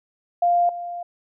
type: tone with level steps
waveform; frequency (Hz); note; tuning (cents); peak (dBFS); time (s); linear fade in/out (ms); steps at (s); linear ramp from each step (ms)
sine; 698.5; F5; 0; -15 / -28; 0.42-1.03; 5; 0.69; 2
effects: none